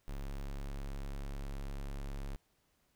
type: tone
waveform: square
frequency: 34.62 Hz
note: C#1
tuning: 1 cent flat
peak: -39 dBFS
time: 0.08-2.36 s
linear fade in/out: 0 ms
effects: pink hiss -75 dBFS RMS until 2.95 s